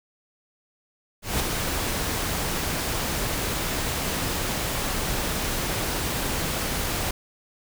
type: noise with ADSR envelope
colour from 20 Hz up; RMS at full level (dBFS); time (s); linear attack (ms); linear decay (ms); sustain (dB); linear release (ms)
pink; -23; 1.22-7.11; 180; 5; -4; 4
effects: none